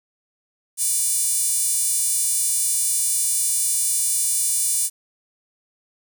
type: tone with high-pass filter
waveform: 5% pulse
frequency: 588 Hz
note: D5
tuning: 2 cents sharp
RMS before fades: -21 dBFS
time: 0.77-4.9 s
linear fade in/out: 50 ms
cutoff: 9900 Hz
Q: 3.7
effects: 8-bit